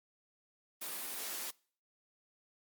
white high-pass noise, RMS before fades -41 dBFS, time 0.81-1.51 s, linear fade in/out 10 ms, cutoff 230 Hz, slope 24 dB/octave, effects noise-tail reverb RT60 0.5 s tail -25 dB re dry + Opus 32 kbps

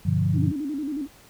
sine chord, G dominant seventh, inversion none, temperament equal, 98 / 123.47 / 146.83 / 174.61 Hz, G2 / B2 / D3 / F3, 0 / 0 / 0 / 0 cents, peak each -24 / -27 / -24 / -25 dBFS, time 0.05-0.52 s, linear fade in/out 10 ms
sine tone with vibrato, 288.7 Hz, D4, 30 cents flat, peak -26 dBFS, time 0.33-1.08 s, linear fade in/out 50 ms, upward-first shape square, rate 11 Hz, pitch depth 100 cents each way
effects pink hiss -52 dBFS RMS until 1.29 s

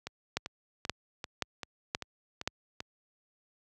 two click trains, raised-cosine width 0.2 ms, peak -12 / -20 dBFS, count 5 / 8, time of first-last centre 0.37-2.475 / 0.07-2.804 s, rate 1.9 / 2.56 Hz, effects high-pass 60 Hz 12 dB/octave

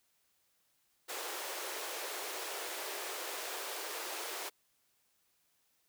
pink high-pass noise, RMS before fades -41 dBFS, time 1.08-4.5 s, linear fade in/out 20 ms, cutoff 360 Hz, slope 48 dB/octave, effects white hiss -75 dBFS RMS until 5.88 s

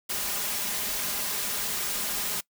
white noise with comb filter, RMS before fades -30 dBFS, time 0.09-2.41 s, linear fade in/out 10 ms, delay 4.9 ms, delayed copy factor +0.55, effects noise-tail reverb RT60 0.1 s tail -22 dB re dry

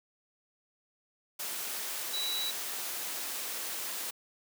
sine tone in noise, 3919 Hz, B7, 14 cents flat, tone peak -32 dBFS, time 2.13-2.51 s, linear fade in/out 10 ms, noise white, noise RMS -37 dBFS, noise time 1.39-4.11 s, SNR +2 dB, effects high-pass 300 Hz 12 dB/octave

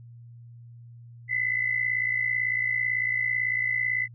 sine tone pair together, 2004 / 2062 Hz, B6 / C7, +25 / -26 cents, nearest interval unison, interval 49 cents, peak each -25 / -29 dBFS, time 1.28-4.08 s, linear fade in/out 50 ms, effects added 118 Hz sine -44 dBFS peak until 4.14 s

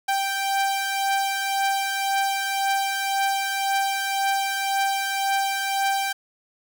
sawtooth beating tone pair, 784 / 785.9 Hz, G5 / G5, 0 / +4 cents, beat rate 1.9 Hz, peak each -19 / -25 dBFS, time 0.08-6.13 s, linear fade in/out 10 ms, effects none

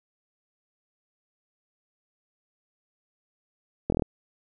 slowing click train, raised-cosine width 2 ms, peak -11 dBFS, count 6, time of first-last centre 3.9-4.022 s, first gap 23 ms, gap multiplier 1.03, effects none

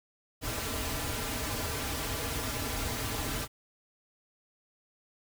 pink noise with comb filter, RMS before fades -34 dBFS, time 0.41-3.48 s, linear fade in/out 50 ms, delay 5.5 ms, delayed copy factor -0.85, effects none

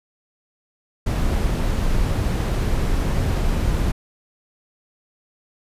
brown noise, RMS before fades -20 dBFS, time 1.06-3.92 s, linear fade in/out 10 ms, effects resampled to 32000 Hz

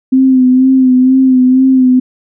sine tone with vibrato, 258.6 Hz, C4, 20 cents flat, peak -4 dBFS, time 0.12-2 s, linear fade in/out 10 ms, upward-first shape sine, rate 2.1 Hz, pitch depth 37 cents each way, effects none

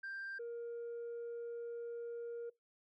sine tone pair in turn, 1581 / 470 Hz, G6 / A#4, +14 / +14 cents, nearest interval octave + major sixth, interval 2100 cents, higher first, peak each -40 / -39 dBFS, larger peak second, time 0.03-0.39 / 0.39-2.5 s, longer second, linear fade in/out 10 ms, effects noise-tail reverb RT60 0.2 s tail -24 dB re dry + tanh soft clip ceiling -40 dBFS

